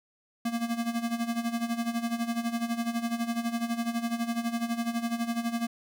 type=tone with tremolo; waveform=square; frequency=233.1 Hz; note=A#3; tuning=in tune; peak=-26 dBFS; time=0.45-5.67 s; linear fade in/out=5 ms; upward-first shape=sine; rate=12 Hz; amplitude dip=75%; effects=none